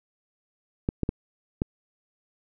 clicks, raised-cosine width 3 ms, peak -11 dBFS, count 4, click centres 0.889 / 1.033 / 1.091 / 1.619 s, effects none

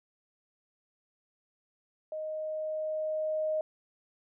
sine tone with level ramp, 622.3 Hz, D#5, in tune, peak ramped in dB -34 to -27 dBFS, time 2.12-3.61 s, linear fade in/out 2 ms, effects none

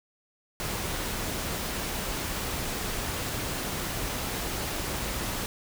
pink noise, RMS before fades -32 dBFS, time 0.6-5.46 s, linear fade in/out 0 ms, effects none

